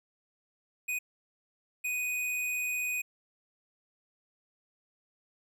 square tone bursts at uneven times, 2489 Hz, D#7, in tune, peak -31 dBFS, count 2, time 0.88-0.99 / 1.84-3.02 s, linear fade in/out 10 ms, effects none

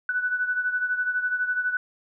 sine beating tone pair, 1486 / 1498 Hz, F#6 / F#6, +7 / +21 cents, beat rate 12 Hz, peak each -24 / -30 dBFS, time 0.09-1.77 s, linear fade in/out 2 ms, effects none

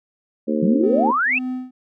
harmonic tone, 76 Hz, D#2, 40 cents flat, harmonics 3 / 4 / 5 / 6 / 7, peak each -21 / -24 / -27 / -28 / -26 dBFS, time 0.47-1.12 s, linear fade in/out 20 ms
sine exponential sweep, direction up, 164.81 to 2749 Hz, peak -16 dBFS, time 0.62-1.39 s, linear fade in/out 10 ms
triangle tone with tremolo, 254.6 Hz, C4, 47 cents flat, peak -20 dBFS, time 0.83-1.71 s, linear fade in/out 5 ms, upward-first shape sine, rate 1.9 Hz, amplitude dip 100%
effects none

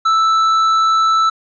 triangle tone with tanh clipping, 1318.5 Hz, E6, in tune, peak -12 dBFS, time 0.05-1.3 s, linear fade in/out 10 ms, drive 12 dB, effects resampled to 16000 Hz

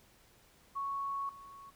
sine tone with level steps, 1108.7 Hz, C#6, in tune, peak -34 / -49 dBFS, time 0.75-1.71 s, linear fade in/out 20 ms, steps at 1.29 s, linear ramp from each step 2 ms, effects pink hiss -64 dBFS RMS until 1.75 s

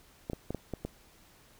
clicks, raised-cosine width 2 ms, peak -21 dBFS, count 6, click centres 0.299 / 0.333 / 0.506 / 0.547 / 0.737 / 0.85 s, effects pink hiss -60 dBFS RMS until 1.59 s

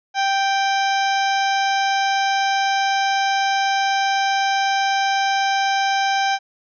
harmonic tone with a mistuned harmonic, 784 Hz, G5, in tune, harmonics 1 / 2 / 3 / 4 / 5 / 6 / 7 / 8, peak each -18 / -24 / -28 / -30 / -32 / -34 / -35 / -36 dBFS, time 0.14-6.39 s, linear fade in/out 50 ms, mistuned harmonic 6, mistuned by +110 cents, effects none

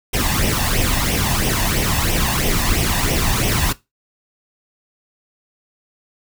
pink noise with flanger, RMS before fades -18 dBFS, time 0.13-3.73 s, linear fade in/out 10 ms, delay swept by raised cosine 0.34 to 1.14 ms, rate 3 Hz, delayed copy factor +0.65, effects noise-tail reverb RT60 0.2 s tail -18 dB re dry

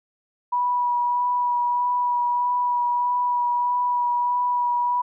sine tone with vibrato, 975 Hz, B5, 23 cents flat, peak -19 dBFS, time 0.52-5.02 s, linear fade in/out 10 ms, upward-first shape sine, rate 1.6 Hz, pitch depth 13 cents each way, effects none

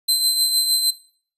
sawtooth tone with tremolo, 4088 Hz, C8, 41 cents flat, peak -11 dBFS, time 0.08-0.91 s, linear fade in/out 10 ms, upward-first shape triangle, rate 6.5 Hz, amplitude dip 55%, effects noise-tail reverb RT60 0.5 s tail -18 dB re dry + resampled to 32000 Hz

